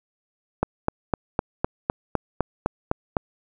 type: click train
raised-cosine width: 1 ms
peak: -6 dBFS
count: 11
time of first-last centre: 0.63-3.168 s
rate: 3.94 Hz
effects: none